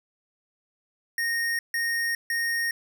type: tone bursts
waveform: square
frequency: 1855 Hz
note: A#6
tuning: 9 cents flat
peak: -25 dBFS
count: 3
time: 1.18-2.71 s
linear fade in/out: 2 ms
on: 410 ms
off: 150 ms
effects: 11-bit